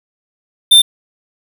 square tone, 3585 Hz, A7, 32 cents sharp, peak -4 dBFS, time 0.71-0.82 s, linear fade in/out 10 ms, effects none

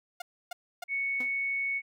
sawtooth tone bursts, 710 Hz, F5, 28 cents sharp, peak -32 dBFS, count 3, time 0.2-0.84 s, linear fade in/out 5 ms, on 20 ms, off 290 ms
sine tone, 2217 Hz, C#7, in tune, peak -28 dBFS, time 0.88-1.82 s, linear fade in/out 50 ms
sawtooth tone with exponential decay, 251.8 Hz, B3, 34 cents sharp, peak -34 dBFS, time 1.2-1.33 s, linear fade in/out 5 ms, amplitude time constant 27 ms
effects none

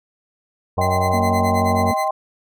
harmonic tone, 93 Hz, F#2, 9 cents sharp, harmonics 1 / 2 / 3 / 4 / 5 / 6 / 7 / 8 / 9 / 10, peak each -21 / -28 / -37 / -36 / -27 / -31 / -34 / -34 / -36 / -37 dBFS, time 0.77-1.92 s, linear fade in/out 10 ms
sine chord, C minor, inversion first, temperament just, 627.9 / 784.9 / 1046.5 Hz, Eb5 / G5 / C6, +16 / +2 / 0 cents, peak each -23 / -21 / -23 dBFS, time 0.78-2.11 s, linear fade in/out 5 ms
sawtooth tone with tremolo, 2044 Hz, C7, 41 cents flat, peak -23 dBFS, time 0.81-2.08 s, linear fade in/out 5 ms, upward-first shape sine, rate 9.4 Hz, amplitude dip 95%
sine tone with vibrato, 232.7 Hz, A#3, 3 cents flat, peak -22 dBFS, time 1.13-1.94 s, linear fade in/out 10 ms, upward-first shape triangle, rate 12 Hz, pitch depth 17 cents each way
effects none

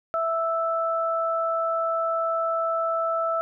sine tone pair together, 659.3 / 1318.6 Hz, E5 / E6, 0 / 0 cents, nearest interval octave, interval 1200 cents, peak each -25 dBFS, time 0.14-3.41 s, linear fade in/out 0 ms, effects none

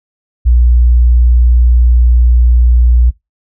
sine tone, 60.1 Hz, B1, 46 cents flat, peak -4 dBFS, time 0.45-3.11 s, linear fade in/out 20 ms, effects noise-tail reverb RT60 0.2 s tail -23 dB re dry

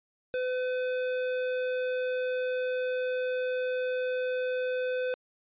sine tone with tanh clipping, 506 Hz, B4, 42 cents sharp, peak -30 dBFS, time 0.34-5.14 s, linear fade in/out 0 ms, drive 18 dB, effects resampled to 8000 Hz

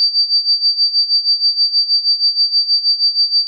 sine tone with tremolo, 4646 Hz, D8, 20 cents flat, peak -8 dBFS, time 0-3.47 s, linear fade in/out 0 ms, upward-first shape sine, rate 6.3 Hz, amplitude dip 80%, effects none

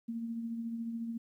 sine tone with tremolo, 230.3 Hz, A#3, 21 cents flat, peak -33 dBFS, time 0.08-1.18 s, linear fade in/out 10 ms, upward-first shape triangle, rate 14 Hz, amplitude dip 45%, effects 12-bit

